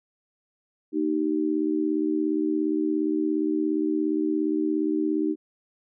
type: harmonic tone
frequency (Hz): 77.2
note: D#2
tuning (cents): -13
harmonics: 3 / 4 / 5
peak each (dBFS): -33 / -23 / -29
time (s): 0.92-5.36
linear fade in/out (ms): 50
effects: none